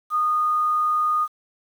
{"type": "tone", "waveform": "sine", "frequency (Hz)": 1230, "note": "D#6", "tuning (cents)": -20, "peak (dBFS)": -18, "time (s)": [0.1, 1.28], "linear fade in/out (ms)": 50, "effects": ["8-bit"]}